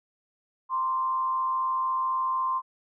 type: tone with frequency modulation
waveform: sine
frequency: 1046 Hz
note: C6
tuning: 1 cent flat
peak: -24 dBFS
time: 0.69-2.62 s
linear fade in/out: 50 ms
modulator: 114 Hz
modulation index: 0.4
effects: none